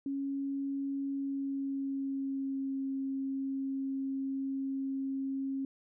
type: tone with pitch glide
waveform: sine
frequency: 276.1 to 270.1 Hz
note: C#4 to C#4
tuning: -7 to -45 cents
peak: -32 dBFS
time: 0.06-5.65 s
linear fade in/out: 2 ms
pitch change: -38 cents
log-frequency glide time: 1.12-2.74 s
effects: none